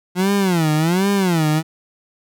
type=tone with vibrato; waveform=30% pulse; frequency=175.2 Hz; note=F3; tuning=6 cents sharp; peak=-12 dBFS; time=0.15-1.63 s; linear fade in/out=50 ms; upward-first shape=sine; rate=1.3 Hz; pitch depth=240 cents each way; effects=none